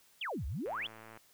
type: exponential two-way sweep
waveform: sine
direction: down then up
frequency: 3559 to 58.6 to 3559 Hz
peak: -35 dBFS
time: 0.21-0.87 s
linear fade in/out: 5 ms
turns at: 0.46 s
type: click train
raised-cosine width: 0.5 ms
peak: -36 dBFS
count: 58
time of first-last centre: 0.66-1.174 s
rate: 111 Hz
effects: white hiss -65 dBFS RMS until 1.33 s